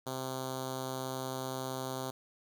5% pulse tone with notch filter, 130.81 Hz, C3, in tune, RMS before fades -38 dBFS, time 0.06-2.11 s, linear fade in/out 10 ms, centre 1900 Hz, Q 0.84, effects none

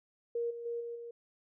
sine tone with level steps, 470.1 Hz, A#4, 15 cents sharp, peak -31 / -40 / -34 / -38 / -42 dBFS, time 0.35-1.11 s, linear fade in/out 5 ms, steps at 0.5 / 0.65 / 0.8 / 0.95 s, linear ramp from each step 10 ms, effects none

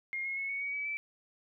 sine tone with pitch steps, 2132 / 2162 / 2192 / 2223 / 2254 / 2285 / 2317 Hz, C7 / C#7 / C#7 / C#7 / C#7 / D7 / D7, +32 / -44 / -20 / +4 / +28 / -48 / -24 cents, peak -33 dBFS, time 0.13-0.97 s, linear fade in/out 0 ms, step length 120 ms, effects none

